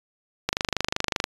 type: click train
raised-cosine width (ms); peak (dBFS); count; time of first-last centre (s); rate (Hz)
0.2; -5; 20; 0.49-1.241; 25.3
effects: resampled to 24000 Hz